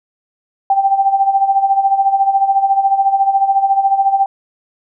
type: tone with tremolo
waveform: sine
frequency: 784 Hz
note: G5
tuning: in tune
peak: -7 dBFS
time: 0.7-4.26 s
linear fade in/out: 2 ms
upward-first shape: sine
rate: 14 Hz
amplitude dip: 70%
effects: none